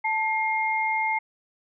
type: tone pair together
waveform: sine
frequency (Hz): 880 / 2127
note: A5 / C7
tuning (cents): 0 / +28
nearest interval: octave + minor third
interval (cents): 1528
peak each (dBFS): -25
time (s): 0.04-1.19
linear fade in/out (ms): 10
effects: none